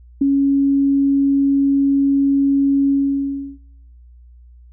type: tone with ADSR envelope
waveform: sine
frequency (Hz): 277.2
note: C#4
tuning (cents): 0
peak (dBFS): -9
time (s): 0.21-3.58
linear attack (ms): 8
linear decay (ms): 7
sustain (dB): -3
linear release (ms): 680
effects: noise-tail reverb RT60 0.8 s tail -22 dB re dry + added 60 Hz sine -41 dBFS peak until 4.72 s